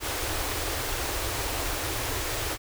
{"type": "band-stop noise", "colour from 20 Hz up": "pink", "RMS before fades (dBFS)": -30, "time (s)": [0, 2.58], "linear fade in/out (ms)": 50, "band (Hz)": [120, 280], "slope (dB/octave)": 48, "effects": []}